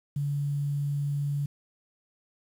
sine tone with quantisation, 143.3 Hz, D3, 42 cents flat, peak -26 dBFS, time 0.16-1.46 s, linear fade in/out 5 ms, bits 9, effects none

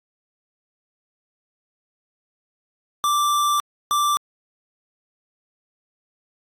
square tone bursts at uneven times, 1174.7 Hz, D6, in tune, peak -18 dBFS, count 2, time 3.04-3.6 / 3.91-4.17 s, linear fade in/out 0 ms, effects AAC 64 kbps

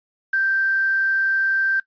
sine tone with quantisation, 1568 Hz, G6, in tune, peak -17 dBFS, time 0.33-1.8 s, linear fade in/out 5 ms, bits 7, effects noise-tail reverb RT60 0.1 s tail -17 dB re dry + resampled to 11025 Hz

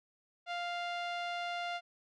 sawtooth tone with low-pass filter, 698.5 Hz, F5, in tune, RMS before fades -38 dBFS, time 0.46-1.81 s, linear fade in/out 50 ms, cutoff 3400 Hz, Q 1.4, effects none

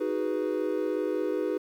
triangle chord, G# minor seventh, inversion second, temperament equal with one note detuned, 313.3 / 370 / 415.3 / 493.9 Hz, D#4 / F#4 / G#4 / B4, +12 / 0 / 0 / 0 cents, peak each -30 dBFS, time 0-1.58 s, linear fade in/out 10 ms, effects 10-bit

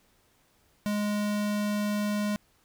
square tone, 207.7 Hz, G#3, in tune, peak -27 dBFS, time 0.86-2.36 s, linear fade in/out 0 ms, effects pink hiss -66 dBFS RMS until 2.64 s

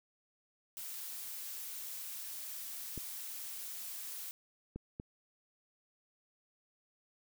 blue noise, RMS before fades -44 dBFS, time 0.77-4.31 s, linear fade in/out 0 ms
clicks, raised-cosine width 3 ms, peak -29 dBFS, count 3, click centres 2.977 / 4.76 / 4.999 s
effects none

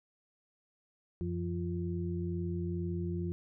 sine tone cluster, 90.7 / 172.8 / 348 Hz, F#2 / F3 / F4, -34 / -18 / -6 cents, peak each -36 / -36 / -39 dBFS, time 1.21-3.32 s, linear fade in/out 0 ms, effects none

